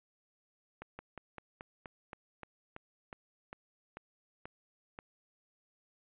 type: slowing click train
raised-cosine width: 0.5 ms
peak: -29 dBFS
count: 14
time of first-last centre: 0.82-4.989 s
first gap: 170 ms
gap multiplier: 1.1
effects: resampled to 8000 Hz